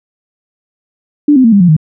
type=tone with pitch steps; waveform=sine; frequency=293.6 / 258.6 / 227.7 / 200.5 / 176.6 / 155.53 Hz; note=D4 / C4 / A#3 / G3 / F3 / D#3; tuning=0 / -20 / -40 / +39 / +20 / 0 cents; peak=-3 dBFS; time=1.28-1.766 s; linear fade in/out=5 ms; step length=81 ms; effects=none